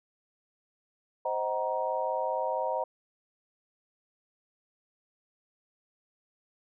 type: chord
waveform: sine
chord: C half-diminished seventh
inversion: none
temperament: just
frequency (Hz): 523.3 / 627.9 / 753.5 / 941.9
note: C5 / Eb5 / Gb5 / Bb5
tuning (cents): 0 / +16 / +31 / +18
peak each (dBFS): -33 / -33 / -36 / -32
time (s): 1.25-2.84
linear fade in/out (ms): 5
effects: none